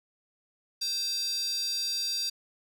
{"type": "tone with high-pass filter", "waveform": "square", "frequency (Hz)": 523, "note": "C5", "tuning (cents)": -1, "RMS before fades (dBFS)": -31, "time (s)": [0.81, 2.3], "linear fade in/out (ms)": 10, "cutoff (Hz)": 4700, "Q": 7, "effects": []}